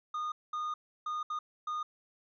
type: tone bursts at uneven times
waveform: triangle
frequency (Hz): 1226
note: D#6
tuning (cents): -26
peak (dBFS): -31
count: 5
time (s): 0.14-0.32 / 0.53-0.74 / 1.06-1.23 / 1.3-1.39 / 1.67-1.83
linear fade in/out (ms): 5
effects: resampled to 16000 Hz